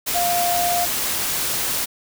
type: tone in noise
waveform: sine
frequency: 702 Hz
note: F5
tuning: 9 cents sharp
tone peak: -19 dBFS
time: 0.14-0.86 s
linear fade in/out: 20 ms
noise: white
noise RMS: -23 dBFS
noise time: 0.06-1.86 s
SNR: +1 dB
effects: none